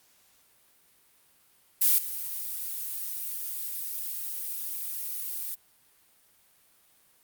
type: noise with level steps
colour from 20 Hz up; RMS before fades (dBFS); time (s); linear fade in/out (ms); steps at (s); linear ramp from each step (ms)
violet; -21 / -34; 1.81-5.55; 10; 1.98; 5
effects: white hiss -63 dBFS RMS until 7.23 s + Opus 48 kbps